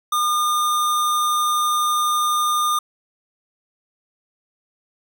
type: tone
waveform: square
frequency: 1212 Hz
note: D#6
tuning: 46 cents flat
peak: -18 dBFS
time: 0.12-2.79 s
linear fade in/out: 5 ms
effects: none